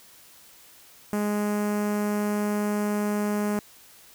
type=tone with notch filter; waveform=sawtooth; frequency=207.7 Hz; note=G#3; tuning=in tune; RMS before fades=-26 dBFS; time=1.13-3.59 s; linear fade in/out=0 ms; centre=3700 Hz; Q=0.6; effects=white hiss -52 dBFS RMS until 4.14 s